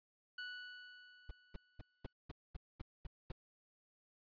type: tone with exponential decay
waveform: sawtooth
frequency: 1479 Hz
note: F#6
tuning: 1 cent flat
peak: -39 dBFS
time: 0.38-2.13 s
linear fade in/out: 5 ms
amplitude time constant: 380 ms
type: noise bursts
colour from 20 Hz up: brown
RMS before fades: -44 dBFS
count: 9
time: 1.29-3.319 s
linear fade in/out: 5 ms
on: 21 ms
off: 230 ms
effects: resampled to 11025 Hz